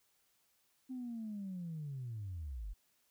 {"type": "linear sweep", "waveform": "sine", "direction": "down", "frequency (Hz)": [261.6, 41.2], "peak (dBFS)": -39, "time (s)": [0.89, 2.74], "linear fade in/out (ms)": 20, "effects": ["tanh soft clip ceiling -36 dBFS", "white hiss -75 dBFS RMS until 3.1 s"]}